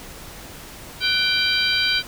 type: harmonic tone with a mistuned harmonic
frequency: 784 Hz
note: G5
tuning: in tune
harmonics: 2 / 3 / 4 / 5 / 6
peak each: -24 / -24 / -24 / -24 / -24 dBFS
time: 1-2.03 s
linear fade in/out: 50 ms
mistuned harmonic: 2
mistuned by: -85 cents
effects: pink hiss -39 dBFS RMS until 2.07 s